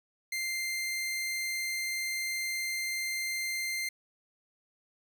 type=tone; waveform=sawtooth; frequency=2093 Hz; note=C7; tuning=in tune; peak=-28 dBFS; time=0.32-3.89 s; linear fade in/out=5 ms; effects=none